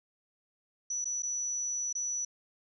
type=tone with dropouts; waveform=sine; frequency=5920 Hz; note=F#8; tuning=in tune; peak=-31 dBFS; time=0.9-2.25 s; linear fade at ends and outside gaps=5 ms; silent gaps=1.045-1.054 / 1.223-1.231 / 1.928-1.951 s; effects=none